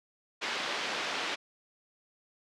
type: band-pass noise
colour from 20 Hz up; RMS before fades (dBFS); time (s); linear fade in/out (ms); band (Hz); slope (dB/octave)
white; -34; 0.41-1.36; 20; 310 to 3500; 12
effects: low-pass 6000 Hz 12 dB/octave